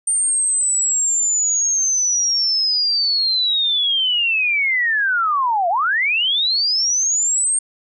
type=linear two-way sweep; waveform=sine; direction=down then up; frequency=8870 to 662 to 8680 Hz; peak=-15 dBFS; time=0.07-7.59 s; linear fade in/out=5 ms; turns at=5.69 s; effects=none